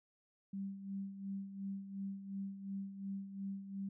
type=tone with tremolo; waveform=sine; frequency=196 Hz; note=G3; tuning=in tune; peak=-38 dBFS; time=0.53-3.89 s; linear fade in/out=5 ms; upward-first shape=sine; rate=2.8 Hz; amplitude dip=65%; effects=none